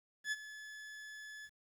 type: tone with ADSR envelope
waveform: 40% pulse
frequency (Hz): 1718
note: A6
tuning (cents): -42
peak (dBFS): -32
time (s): 0.24-1.5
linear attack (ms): 79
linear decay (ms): 33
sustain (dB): -15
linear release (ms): 53
effects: low-pass 9000 Hz 12 dB/octave + 11-bit